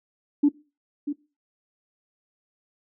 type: tone with echo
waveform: sine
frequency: 290 Hz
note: D4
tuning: 22 cents flat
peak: -13 dBFS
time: 0.43-0.49 s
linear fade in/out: 10 ms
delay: 640 ms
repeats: 1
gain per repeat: -11 dB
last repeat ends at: 1.13 s
effects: noise-tail reverb RT60 0.3 s tail -20 dB re dry + tanh soft clip ceiling -9 dBFS